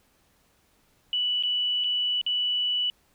sine tone with dropouts, 2960 Hz, F#7, in tune, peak -23 dBFS, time 1.13-2.9 s, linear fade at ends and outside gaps 1 ms, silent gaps 1.426-1.435 / 1.839-1.843 / 2.214-2.264 s, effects pink hiss -65 dBFS RMS until 3.14 s

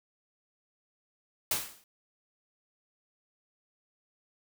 white noise with exponential decay, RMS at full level -26 dBFS, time 1.51-1.84 s, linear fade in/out 2 ms, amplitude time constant 71 ms, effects none

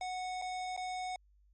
square tone with dropouts, 737 Hz, F#5, 7 cents flat, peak -37 dBFS, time 0.01-1.16 s, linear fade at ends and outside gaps 2 ms, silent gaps 0.416-0.421 / 0.765-0.775 s, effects added 50 Hz sine -63 dBFS peak until 1.53 s + MP3 32 kbps

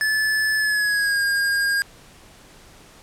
square tone with pitch glide, 1735 to 1618.8 Hz, A6 to G#6, -25 to -45 cents, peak -19 dBFS, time 0.01-1.82 s, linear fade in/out 0 ms, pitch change -120 cents, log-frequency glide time 0.57-1.21 s, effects pink hiss -48 dBFS RMS until 3.02 s + low-pass 11000 Hz 12 dB/octave

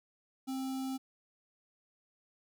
square tone with notch filter, 264 Hz, C4, 16 cents sharp, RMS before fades -37 dBFS, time 0.47-0.98 s, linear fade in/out 20 ms, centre 1900 Hz, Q 0.95, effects none

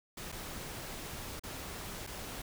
pink noise with dropouts, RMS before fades -43 dBFS, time 0.17-2.42 s, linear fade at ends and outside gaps 5 ms, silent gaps 0.319-0.323 / 1.396-1.435 / 2.067-2.072 s, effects none

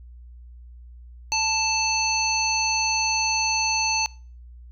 harmonic tone, 880 Hz, A5, in tune, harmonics 1 / 3 / 5 / 7, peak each -26 / -26 / -26 / -26 dBFS, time 1.32-4.06 s, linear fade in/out 0 ms, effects noise-tail reverb RT60 0.4 s tail -23 dB re dry + added 60 Hz sine -41 dBFS peak until 4.71 s

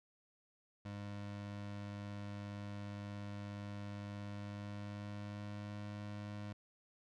25% pulse tone with pitch glide, 101.9 to 103.38 Hz, G#2 to G#2, -32 to -7 cents, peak -40 dBFS, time 0.85-6.53 s, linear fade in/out 5 ms, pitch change +25 cents, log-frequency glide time 4.2-5.83 s, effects low-pass 5000 Hz 12 dB/octave

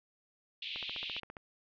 white band-pass noise, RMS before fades -41 dBFS, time 0.62-1.2 s, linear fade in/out 5 ms, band 2500 to 3700 Hz, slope 48 dB/octave
click train, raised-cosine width 0.5 ms, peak -30 dBFS, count 10, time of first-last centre 0.76-1.368 s, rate 14.8 Hz
effects none

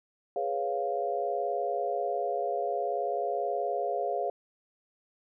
sine chord, C# dominant seventh, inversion second, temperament equal, 415.3 / 493.9 / 554.4 / 698.5 Hz, G#4 / B4 / C#5 / E#5, 0 / 0 / 0 / 0 cents, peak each -34 / -36 / -34 / -31 dBFS, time 0.36-4.3 s, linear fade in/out 2 ms, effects none

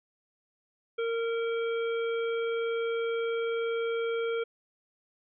harmonic tone, 460.5 Hz, A#4, 21 cents flat, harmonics 1 / 3 / 5 / 7, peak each -28 / -38 / -42 / -45 dBFS, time 0.98-4.44 s, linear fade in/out 10 ms, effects none

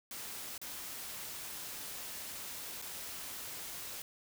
white noise with dropouts, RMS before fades -44 dBFS, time 0.11-4.02 s, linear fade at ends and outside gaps 2 ms, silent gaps 0.579-0.615 / 2.817-2.822 s, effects none

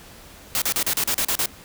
white noise bursts, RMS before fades -22 dBFS, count 9, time 0.55-1.458 s, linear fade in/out 0 ms, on 68 ms, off 37 ms, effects pink hiss -45 dBFS RMS until 1.64 s

